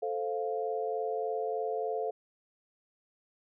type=chord; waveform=sine; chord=F major; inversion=first; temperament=equal; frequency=440 / 523.3 / 698.5 Hz; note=A4 / C5 / F5; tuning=0 / 0 / 0 cents; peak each=-33 / -37 / -35 dBFS; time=0.02-2.11 s; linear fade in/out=10 ms; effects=none